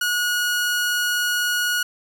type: tone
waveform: sawtooth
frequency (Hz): 1452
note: F#6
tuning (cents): -33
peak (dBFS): -16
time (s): 0.01-1.83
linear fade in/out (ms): 5
effects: none